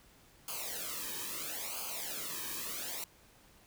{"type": "noise with flanger", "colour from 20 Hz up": "white", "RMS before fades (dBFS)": -40, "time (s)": [0.48, 3.04], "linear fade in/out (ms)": 2, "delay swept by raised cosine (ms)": [0.53, 1.46], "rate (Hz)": 0.75, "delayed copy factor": -1, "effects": ["pink hiss -62 dBFS RMS until 3.66 s"]}